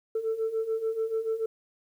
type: beating tone pair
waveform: sine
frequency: 441.1 / 448 Hz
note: A4 / A4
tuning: +4 / +31 cents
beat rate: 6.9 Hz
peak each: -31 / -27 dBFS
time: 0.15-1.46 s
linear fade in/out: 5 ms
effects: tanh soft clip ceiling -22 dBFS + 10-bit